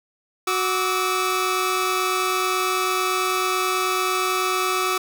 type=tone cluster; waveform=sawtooth; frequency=369.3 / 1157 / 1299 Hz; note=F#4 / D6 / E6; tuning=-3 / -26 / -26 cents; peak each=-21 dBFS; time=0.47-4.98 s; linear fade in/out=5 ms; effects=none